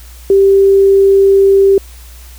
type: tone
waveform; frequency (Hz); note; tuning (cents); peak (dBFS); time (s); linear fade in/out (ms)
sine; 392; G4; 0; -4; 0.3-1.78; 2
effects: added 60 Hz sine -32 dBFS peak until 2.38 s + white hiss -40 dBFS RMS until 2.38 s